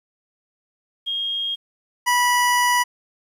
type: tone pair in turn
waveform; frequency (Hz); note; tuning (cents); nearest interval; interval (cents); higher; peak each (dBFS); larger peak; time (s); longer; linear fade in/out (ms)
sine / 25% pulse; 3247 / 978.5; G#7 / B5; -40 / -16; octave + major sixth; 2076; first; -22 / -12; second; 1.06-1.56 / 2.06-2.84; second; 20
effects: resampled to 32000 Hz + 9-bit